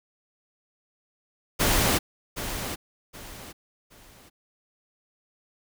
pink noise with echo, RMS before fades -22 dBFS, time 1.59-1.99 s, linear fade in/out 20 ms, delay 770 ms, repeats 3, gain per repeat -10 dB, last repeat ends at 4.3 s, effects none

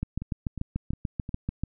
two click trains, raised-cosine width 5 ms, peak -16 / -22 dBFS, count 12 / 4, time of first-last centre 0.03-1.636 / 0.22-1.291 s, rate 6.85 / 2.8 Hz, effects none

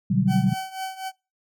sine chord, G major seventh, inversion first, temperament equal, 123.47 / 146.83 / 185 / 196 Hz, B2 / D3 / F#3 / G3, 0 / 0 / 0 / 0 cents, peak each -25 / -25 / -21 / -23 dBFS, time 0.1-0.54 s, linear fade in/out 10 ms
40% pulse tone with tremolo, 761 Hz, F#5, 48 cents sharp, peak -26 dBFS, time 0.27-1.12 s, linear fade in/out 50 ms, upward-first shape triangle, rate 4 Hz, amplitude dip 85%
effects noise-tail reverb RT60 0.3 s tail -25 dB re dry

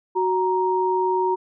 sine tone pair together, 371.1 / 935.8 Hz, F#4 / A#5, +5 / +6 cents, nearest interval octave + major third, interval 1601 cents, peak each -21 dBFS, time 0.15-1.36 s, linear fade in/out 20 ms, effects none

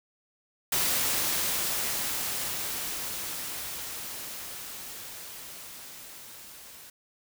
white noise with level ramp, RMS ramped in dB -26 to -48 dBFS, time 0.72-6.9 s, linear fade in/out 5 ms, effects none

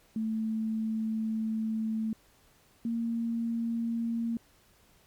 sine tone pair in turn, 220.6 / 231 Hz, A3 / A#3, +5 / -16 cents, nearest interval minor second, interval 79 cents, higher second, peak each -28 dBFS, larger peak neither, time 0.16-2.13 / 2.85-4.37 s, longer first, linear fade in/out 2 ms, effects pink hiss -63 dBFS RMS until 5.06 s + MP3 96 kbps

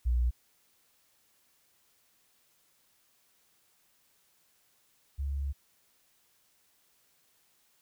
sine tone pair in turn, 60.3 / 69.67 Hz, B1 / C#2, -41 / +9 cents, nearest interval minor third, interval 250 cents, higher second, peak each -24 / -30 dBFS, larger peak first, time 0.05-0.31 / 5.18-5.53 s, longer second, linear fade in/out 20 ms, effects white hiss -69 dBFS RMS until 7.81 s

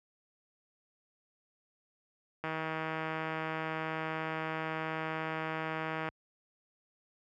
click train, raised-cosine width 0.5 ms, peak -21 dBFS, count 581, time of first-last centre 2.44-6.088 s, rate 159 Hz, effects high-pass 60 Hz 12 dB/octave

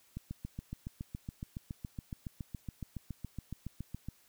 click train, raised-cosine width 5 ms, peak -27 dBFS, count 29, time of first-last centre 0.17-4.086 s, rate 7.15 Hz, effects white hiss -66 dBFS RMS until 4.28 s

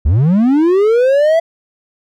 triangle linear sweep, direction up, 61.6 to 671 Hz, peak -6 dBFS, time 0.05-1.4 s, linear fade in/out 10 ms, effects none

